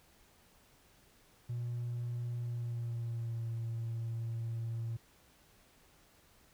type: tone with pitch glide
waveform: triangle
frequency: 120 to 114.78 Hz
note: B2 to A#2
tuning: -49 to -26 cents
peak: -32 dBFS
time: 1.49-4.97 s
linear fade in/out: 10 ms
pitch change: -77 cents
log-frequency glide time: 2.38-3.46 s
effects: tanh soft clip ceiling -31 dBFS + pink hiss -65 dBFS RMS until 6.53 s